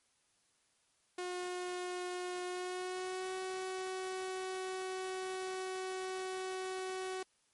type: tone with pitch glide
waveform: sawtooth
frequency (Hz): 360.3 to 374.7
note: F#4 to F#4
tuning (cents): -46 to +22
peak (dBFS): -34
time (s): 1.18-7.23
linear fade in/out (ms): 5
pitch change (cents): +68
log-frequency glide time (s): 2.45-3.33
effects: white hiss -74 dBFS RMS until 7.53 s + MP3 48 kbps